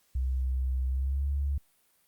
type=tone with pitch glide; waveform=sine; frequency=64.5 to 70.34 Hz; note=C2 to C#2; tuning=-24 to +26 cents; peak=-26 dBFS; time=0.15-1.58 s; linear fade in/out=5 ms; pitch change=+150 cents; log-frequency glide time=0.88-1.28 s; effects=white hiss -68 dBFS RMS until 2.07 s + Opus 48 kbps